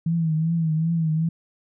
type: tone with vibrato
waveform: sine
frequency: 162 Hz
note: E3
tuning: 30 cents flat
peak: -19 dBFS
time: 0.06-1.29 s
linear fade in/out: 5 ms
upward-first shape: triangle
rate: 2.6 Hz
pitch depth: 78 cents each way
effects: none